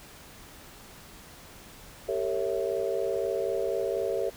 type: chord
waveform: sine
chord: G diminished seventh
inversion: none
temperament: equal with one note detuned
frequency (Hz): 392 / 456 / 554.4 / 659.3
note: G4 / Bb4 / Db5 / Fb5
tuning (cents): 0 / -38 / 0 / 0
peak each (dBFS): -31 / -31 / -32 / -34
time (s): 2.08-4.3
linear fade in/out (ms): 10
effects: pink hiss -49 dBFS RMS until 4.36 s